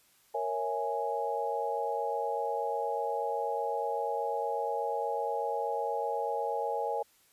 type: chord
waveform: sine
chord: A# half-diminished seventh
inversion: none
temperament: equal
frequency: 466.2 / 554.4 / 659.3 / 830.6 Hz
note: A#4 / C#5 / E5 / G#5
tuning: 0 / 0 / 0 / 0 cents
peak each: -35 / -36 / -38 / -33 dBFS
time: 0.34-7.03 s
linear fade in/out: 10 ms
effects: white hiss -65 dBFS RMS until 7.32 s + resampled to 32000 Hz